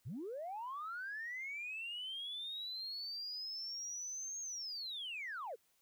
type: linear two-way sweep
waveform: sine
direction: up then down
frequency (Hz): 87.31 to 6520 to 399.7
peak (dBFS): -40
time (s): 0.05-5.56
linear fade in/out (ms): 20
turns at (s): 4.41
effects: tanh soft clip ceiling -37 dBFS + white hiss -75 dBFS RMS until 5.81 s